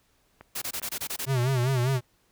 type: click train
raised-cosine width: 0.5 ms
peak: -29 dBFS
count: 7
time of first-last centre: 0.41-1.634 s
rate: 4.9 Hz
type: noise bursts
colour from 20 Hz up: white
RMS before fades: -32 dBFS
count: 8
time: 0.55-1.256 s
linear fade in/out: 10 ms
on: 69 ms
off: 22 ms
type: tone with vibrato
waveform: square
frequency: 128.1 Hz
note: C3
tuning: 36 cents flat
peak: -23 dBFS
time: 1.26-2.01 s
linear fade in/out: 50 ms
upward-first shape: sine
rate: 5 Hz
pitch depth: 110 cents each way
effects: pink hiss -67 dBFS RMS until 2.31 s